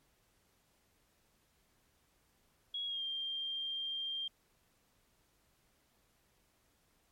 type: tone with pitch glide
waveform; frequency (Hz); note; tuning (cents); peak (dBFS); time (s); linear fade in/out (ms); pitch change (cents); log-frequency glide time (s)
sine; 3322 to 3187; G#7 to G7; 0 to +28; -36; 2.74-4.28; 5; -72; 2.86-3.03
effects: pink hiss -73 dBFS RMS until 7.11 s + MP3 64 kbps